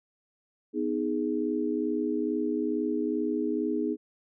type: chord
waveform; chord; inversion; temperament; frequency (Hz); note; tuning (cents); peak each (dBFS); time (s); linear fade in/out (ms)
sine; G# minor; first; just; 249.2 / 311.5 / 415.3; B3 / D#4 / G#4; +16 / +2 / 0; -31 / -29 / -31; 0.73-3.97; 50
effects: none